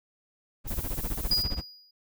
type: noise with tremolo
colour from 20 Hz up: brown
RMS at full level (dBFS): -29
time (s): 0.64-1.64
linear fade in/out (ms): 50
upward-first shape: sine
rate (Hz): 15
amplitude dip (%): 95
type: noise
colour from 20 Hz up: violet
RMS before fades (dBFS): -37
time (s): 0.67-1.43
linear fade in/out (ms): 10
type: tone with exponential decay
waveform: triangle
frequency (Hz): 4900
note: D#8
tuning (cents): -27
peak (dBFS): -19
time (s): 1.31-1.91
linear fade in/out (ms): 5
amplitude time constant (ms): 130
effects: none